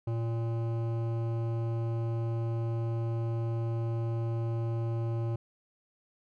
sine tone with hard clipping, 115.2 Hz, A#2, 20 cents flat, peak -31 dBFS, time 0.07-5.36 s, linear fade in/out 5 ms, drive 14 dB, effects none

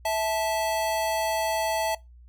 square tone pair together, 655 / 874.3 Hz, E5 / A5, -11 / -11 cents, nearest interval perfect fourth, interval 500 cents, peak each -27 / -28 dBFS, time 0.05-1.95 s, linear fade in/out 5 ms, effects noise-tail reverb RT60 0.2 s tail -21 dB re dry + added 60 Hz sine -47 dBFS peak until 2.28 s

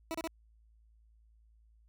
20% pulse tone bursts, 326 Hz, E4, 19 cents flat, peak -30 dBFS, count 3, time 0.11-0.274 s, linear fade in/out 0 ms, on 34 ms, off 31 ms, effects added 55 Hz sine -61 dBFS peak until 1.88 s

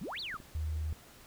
sine exponential two-way sweep, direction up then down, 146.83 to 4666 to 1131 Hz, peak -37 dBFS, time 0.01-0.37 s, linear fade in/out 5 ms, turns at 0.2 s
clicks, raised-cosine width 3 ms, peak -37 dBFS, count 3, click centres 0.342 / 0.402 / 0.926 s
sine tone, 77.78 Hz, D#2, in tune, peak -32 dBFS, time 0.55-0.93 s, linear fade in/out 0 ms
effects pink hiss -56 dBFS RMS until 1.26 s

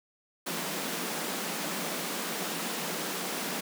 pink high-pass noise, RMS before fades -34 dBFS, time 0.46-3.61 s, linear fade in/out 10 ms, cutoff 160 Hz, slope 96 dB/octave, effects none

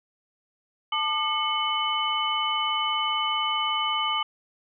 sine tone cluster, 877 / 1202 / 2184 / 3007 Hz, A5 / D6 / C#7 / F#7, -6 / +40 / -26 / +27 cents, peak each -31 / -27 / -33 / -27 dBFS, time 0.92-4.23 s, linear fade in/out 5 ms, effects none

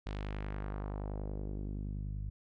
sawtooth tone with low-pass filter sweep, 50.6 Hz, G#1, 44 cents flat, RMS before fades -39 dBFS, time 0.06-2.3 s, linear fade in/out 5 ms, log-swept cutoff 4100 to 110 Hz, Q 1.3, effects none

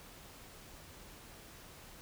silence, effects pink hiss -54 dBFS RMS until 2.01 s

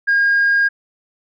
sine tone, 1623 Hz, G#6, 40 cents flat, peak -10 dBFS, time 0.07-0.69 s, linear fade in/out 20 ms, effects tanh soft clip ceiling -9 dBFS

